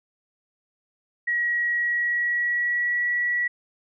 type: tone with pitch glide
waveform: sine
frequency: 1910 to 1937.8 Hz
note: A#6 to B6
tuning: +42 to -33 cents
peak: -21 dBFS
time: 1.27-3.48 s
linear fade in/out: 10 ms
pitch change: +25 cents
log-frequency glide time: 1.75-3.1 s
effects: none